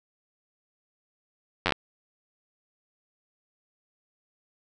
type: slowing click train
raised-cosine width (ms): 0.3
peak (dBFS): -7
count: 6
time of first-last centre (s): 1.66-1.722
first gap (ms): 10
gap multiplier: 1.11
effects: none